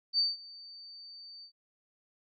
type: tone with ADSR envelope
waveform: sine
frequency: 4589 Hz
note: D8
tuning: 41 cents flat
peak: -23 dBFS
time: 0.13-1.52 s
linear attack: 54 ms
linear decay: 180 ms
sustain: -23 dB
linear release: 88 ms
effects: none